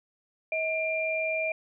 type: tone pair together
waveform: sine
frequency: 638.4 / 2384 Hz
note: D#5 / D7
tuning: +44 / +25 cents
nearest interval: octave + major seventh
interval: 2281 cents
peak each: -29 / -29 dBFS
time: 0.52-1.52 s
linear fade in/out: 2 ms
effects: none